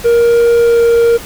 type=tone with pitch glide; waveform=triangle; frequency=470 to 466.8 Hz; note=A#4 to A#4; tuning=+14 to +2 cents; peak=-4 dBFS; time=0.04-1.18 s; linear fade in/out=20 ms; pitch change=-12 cents; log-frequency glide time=0.57-0.8 s; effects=pink hiss -29 dBFS RMS until 1.25 s